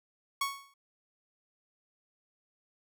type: tone with exponential decay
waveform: sawtooth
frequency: 1108.7 Hz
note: C#6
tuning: in tune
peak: -23 dBFS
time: 0.41-0.74 s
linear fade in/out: 5 ms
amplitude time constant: 71 ms
effects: none